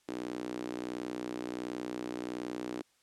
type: tone with high-pass filter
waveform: sawtooth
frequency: 61.4 Hz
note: B1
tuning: 9 cents flat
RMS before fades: -39 dBFS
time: 0.08-2.82 s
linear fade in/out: 5 ms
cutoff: 310 Hz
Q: 3.5
effects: white hiss -70 dBFS RMS until 3.02 s + low-pass 9000 Hz 12 dB/octave